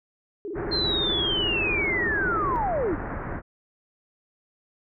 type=tone with vibrato; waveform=sine; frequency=369.6 Hz; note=F#4; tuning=2 cents flat; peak=-30 dBFS; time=0.45-2.56 s; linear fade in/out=0 ms; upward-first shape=square; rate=18 Hz; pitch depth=180 cents each way
type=low-pass noise; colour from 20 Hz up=pink; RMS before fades=-32 dBFS; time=0.54-3.42 s; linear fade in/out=50 ms; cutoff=1900 Hz; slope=48 dB/octave
type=linear sweep; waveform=sine; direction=down; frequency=4202 to 263.7 Hz; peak=-23 dBFS; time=0.71-2.96 s; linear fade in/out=20 ms
effects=none